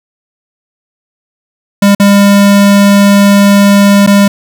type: tone with dropouts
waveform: square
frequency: 200.9 Hz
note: G3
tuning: 43 cents sharp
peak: -3 dBFS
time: 1.82-4.28 s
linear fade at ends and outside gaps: 5 ms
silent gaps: 1.95-1.998 / 4.065-4.073 s
effects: none